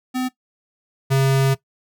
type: tone pair in turn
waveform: square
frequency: 255.1 / 135.13 Hz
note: C4 / C#3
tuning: -44 / -44 cents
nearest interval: major seventh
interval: 1100 cents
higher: first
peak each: -21 / -15 dBFS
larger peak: second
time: 0.14-0.29 / 1.1-1.55 s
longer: second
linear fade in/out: 20 ms
effects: noise-tail reverb RT60 0.1 s tail -17 dB re dry